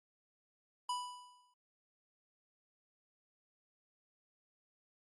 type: tone with exponential decay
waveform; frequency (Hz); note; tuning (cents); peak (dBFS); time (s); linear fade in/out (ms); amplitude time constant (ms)
square; 987.8; B5; 0; -34; 0.89-1.54; 5; 140
effects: AAC 32 kbps